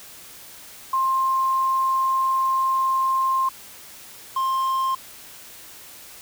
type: tone pair in turn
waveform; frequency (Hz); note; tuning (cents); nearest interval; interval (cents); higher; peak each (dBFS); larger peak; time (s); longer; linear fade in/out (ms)
sine / triangle; 1057 / 1057; C6 / C6; +17 / +17; unison; 0; neither; -18; neither; 0.93-3.49 / 4.36-4.95; first; 5
effects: white hiss -43 dBFS RMS until 6.21 s